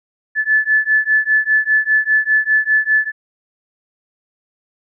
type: beating tone pair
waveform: sine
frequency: 1733 / 1738 Hz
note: A6 / A6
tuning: -27 / -22 cents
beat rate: 5 Hz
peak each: -15 dBFS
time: 0.35-3.12 s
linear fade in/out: 50 ms
effects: none